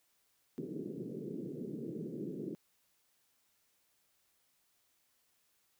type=band-pass noise; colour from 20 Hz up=white; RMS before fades=-42 dBFS; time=0.58-2.55 s; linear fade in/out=0 ms; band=140 to 420 Hz; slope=48 dB/octave; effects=white hiss -75 dBFS RMS until 5.79 s